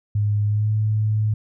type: tone with pitch glide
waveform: sine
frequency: 104 to 107.42 Hz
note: G#2 to A2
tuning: +3 to -41 cents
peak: -17 dBFS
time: 0.15-1.34 s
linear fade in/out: 5 ms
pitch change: +56 cents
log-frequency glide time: 0.46-0.71 s
effects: none